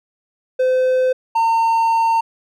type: tone pair in turn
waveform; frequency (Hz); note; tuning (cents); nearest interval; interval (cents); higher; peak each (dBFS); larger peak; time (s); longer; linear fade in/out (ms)
triangle; 513 / 910.4; C5 / A#5; -34 / -41; minor seventh; 993; second; -11; neither; 0.59-1.13 / 1.35-2.21; second; 10
effects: none